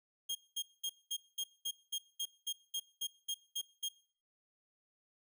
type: tone bursts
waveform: sawtooth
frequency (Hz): 3238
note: G#7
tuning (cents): -45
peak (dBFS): -32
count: 14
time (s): 0.29-3.888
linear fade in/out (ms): 10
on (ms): 62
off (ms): 210
effects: noise-tail reverb RT60 0.5 s tail -22 dB re dry